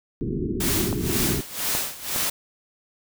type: low-pass noise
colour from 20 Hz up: white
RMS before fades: -26 dBFS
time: 0.21-1.41 s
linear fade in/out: 0 ms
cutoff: 410 Hz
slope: 96 dB/octave
type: noise with tremolo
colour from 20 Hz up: white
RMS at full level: -24 dBFS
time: 0.6-2.3 s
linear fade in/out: 5 ms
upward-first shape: sine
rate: 2 Hz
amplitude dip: 85%
type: clicks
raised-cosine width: 1 ms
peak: -15 dBFS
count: 3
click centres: 0.928 / 1.751 / 2.161 s
effects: none